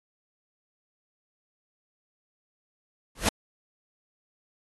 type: noise with exponential growth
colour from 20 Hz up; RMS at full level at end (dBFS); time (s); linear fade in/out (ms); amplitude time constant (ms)
pink; -17; 3.15-3.29; 5; 29
effects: AAC 32 kbps